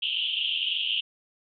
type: band-pass noise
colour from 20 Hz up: pink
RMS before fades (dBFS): -28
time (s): 0.02-1.01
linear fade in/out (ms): 10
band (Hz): 2800 to 3300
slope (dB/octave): 96
effects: none